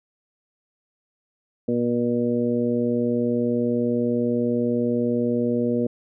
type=harmonic tone; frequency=120 Hz; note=B2; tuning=49 cents flat; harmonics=1 / 2 / 3 / 4 / 5; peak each=-32 / -22 / -28 / -25 / -32 dBFS; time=1.68-5.87 s; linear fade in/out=5 ms; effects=none